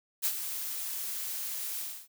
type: noise with ADSR envelope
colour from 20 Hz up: blue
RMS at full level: -27 dBFS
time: 0.22-2.08 s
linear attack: 34 ms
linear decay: 64 ms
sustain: -9 dB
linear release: 280 ms
effects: none